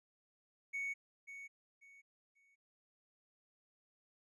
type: tone with echo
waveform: triangle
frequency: 2225 Hz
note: C#7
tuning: 6 cents sharp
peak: -35 dBFS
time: 0.73-0.94 s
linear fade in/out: 20 ms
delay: 540 ms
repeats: 3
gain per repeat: -11 dB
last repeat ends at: 2.56 s
effects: tanh soft clip ceiling -32 dBFS + resampled to 24000 Hz